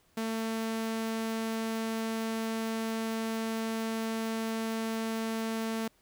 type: tone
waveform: sawtooth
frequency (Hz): 223.9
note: A3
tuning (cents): +30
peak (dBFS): -27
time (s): 0.17-5.88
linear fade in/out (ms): 5
effects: pink hiss -67 dBFS RMS until 6.01 s